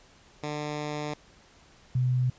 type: tone pair in turn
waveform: 10% pulse / sine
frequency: 149.2 / 126.3 Hz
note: D3 / B2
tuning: +28 / +39 cents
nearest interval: minor third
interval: 289 cents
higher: first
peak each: -23 / -22 dBFS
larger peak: second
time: 0.43-1.14 / 1.95-2.3 s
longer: first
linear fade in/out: 5 ms
effects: pink hiss -57 dBFS RMS until 2.38 s + resampled to 16000 Hz